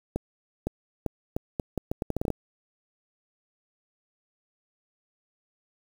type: accelerating click train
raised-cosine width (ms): 2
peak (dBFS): -14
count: 14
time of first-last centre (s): 0.16-2.303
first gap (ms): 510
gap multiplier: 0.77
effects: 7-bit